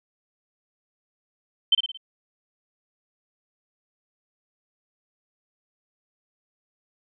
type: tone with echo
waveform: sine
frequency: 3097 Hz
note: G7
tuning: 22 cents flat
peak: -13 dBFS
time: 1.72-1.75 s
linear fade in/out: 5 ms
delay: 56 ms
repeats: 4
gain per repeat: -6 dB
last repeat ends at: 1.974 s
effects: none